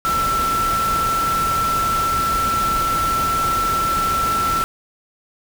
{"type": "tone in noise", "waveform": "sine", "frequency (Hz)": 1338, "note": "E6", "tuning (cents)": 25, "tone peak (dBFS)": -17, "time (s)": [0.05, 4.64], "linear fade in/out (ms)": 0, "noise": "pink", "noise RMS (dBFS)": -26, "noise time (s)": [0.05, 4.64], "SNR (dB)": 6, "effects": []}